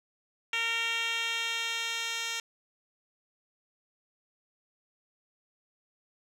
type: tone with band-pass filter sweep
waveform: 10% pulse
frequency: 459.8 Hz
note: A#4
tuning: 24 cents flat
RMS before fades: -32 dBFS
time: 0.53-2.4 s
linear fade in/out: 2 ms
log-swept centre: 2900 to 4500 Hz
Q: 2.1
effects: none